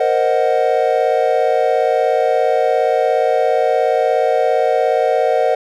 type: chord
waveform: triangle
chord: C half-diminished seventh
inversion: third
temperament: equal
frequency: 466.2 / 523.3 / 622.3 / 740 Hz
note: Bb4 / C5 / Eb5 / Gb5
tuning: 0 / 0 / 0 / 0 cents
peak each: -16 dBFS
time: 0-5.55 s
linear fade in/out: 5 ms
effects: none